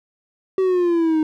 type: exponential sweep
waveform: triangle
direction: down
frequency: 383.4 to 308.3 Hz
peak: -13 dBFS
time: 0.58-1.23 s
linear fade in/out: 2 ms
effects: none